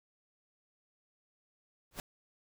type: noise with exponential growth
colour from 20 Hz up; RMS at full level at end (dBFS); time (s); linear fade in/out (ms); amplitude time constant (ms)
pink; -36; 1.91-2; 1; 19
effects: none